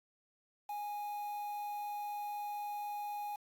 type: tone with quantisation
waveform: triangle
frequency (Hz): 827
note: G#5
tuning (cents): -8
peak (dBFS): -36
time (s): 0.69-3.36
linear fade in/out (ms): 5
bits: 9
effects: AAC 64 kbps